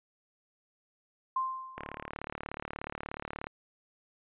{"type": "tone with exponential decay", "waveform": "sine", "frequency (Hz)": 1046.5, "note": "C6", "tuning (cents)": 0, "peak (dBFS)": -26, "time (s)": [1.36, 2.1], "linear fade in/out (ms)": 5, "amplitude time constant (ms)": 160}
{"type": "click train", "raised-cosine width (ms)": 0.5, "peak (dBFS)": -22, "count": 63, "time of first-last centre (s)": [1.78, 3.469], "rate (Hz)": 36.7}
{"effects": ["resampled to 8000 Hz"]}